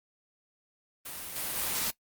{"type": "noise with level steps", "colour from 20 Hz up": "white", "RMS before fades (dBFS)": [-40, -34, -31], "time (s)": [1.05, 1.91], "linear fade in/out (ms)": 10, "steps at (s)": [1.36, 1.56], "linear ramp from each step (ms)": 2, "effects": ["noise-tail reverb RT60 0.1 s tail -20 dB re dry", "Opus 32 kbps"]}